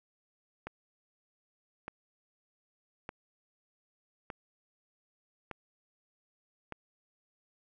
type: click train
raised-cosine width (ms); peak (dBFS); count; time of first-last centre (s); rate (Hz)
0.5; -24; 6; 0.67-6.723; 0.826
effects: none